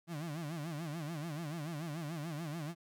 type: tone with vibrato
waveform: 35% pulse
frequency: 157.5 Hz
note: D#3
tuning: 21 cents sharp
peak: -37 dBFS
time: 0.07-2.75 s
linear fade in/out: 50 ms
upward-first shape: sine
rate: 6.9 Hz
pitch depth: 160 cents each way
effects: none